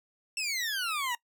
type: exponential sweep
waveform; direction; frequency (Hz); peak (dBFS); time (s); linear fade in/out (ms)
20% pulse; down; 2713 to 932.3; -25; 0.37-1.15; 2
effects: noise-tail reverb RT60 0.1 s tail -21 dB re dry